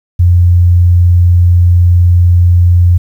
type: tone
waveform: sine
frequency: 87.9 Hz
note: F2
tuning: 12 cents sharp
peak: -3 dBFS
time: 0.19-2.98 s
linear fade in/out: 10 ms
effects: 7-bit